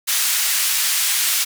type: band-pass noise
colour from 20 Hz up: white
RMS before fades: -19 dBFS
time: 0.07-1.45 s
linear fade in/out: 20 ms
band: 1600 to 14000 Hz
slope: 12 dB/octave
effects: none